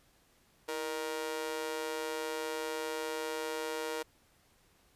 sawtooth tone with amplitude modulation, 470 Hz, A#4, 14 cents sharp, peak -27 dBFS, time 0.68-4.03 s, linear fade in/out 10 ms, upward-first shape sine, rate 145 Hz, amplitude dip 90%, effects pink hiss -67 dBFS RMS until 4.95 s + resampled to 32000 Hz

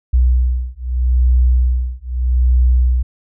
sine beating tone pair, 61.74 / 62.54 Hz, B1 / B1, 0 / +22 cents, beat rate 0.8 Hz, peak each -14 dBFS, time 0.13-3.03 s, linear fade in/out 10 ms, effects none

